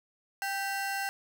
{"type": "ring-modulated tone", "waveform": "35% pulse", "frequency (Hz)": 1174.7, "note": "D6", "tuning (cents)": 0, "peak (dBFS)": -26, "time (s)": [0.42, 1.09], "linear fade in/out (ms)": 0, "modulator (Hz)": 385, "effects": []}